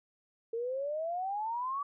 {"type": "exponential sweep", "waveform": "sine", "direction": "up", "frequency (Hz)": [450.4, 1156], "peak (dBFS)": -32, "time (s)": [0.53, 1.83], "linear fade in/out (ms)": 5, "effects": []}